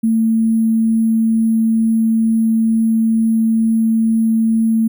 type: tone with sample-and-hold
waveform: sine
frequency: 223.9 Hz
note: A3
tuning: 30 cents sharp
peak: -11 dBFS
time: 0.03-4.88 s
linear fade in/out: 10 ms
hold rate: 11025 Hz
effects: none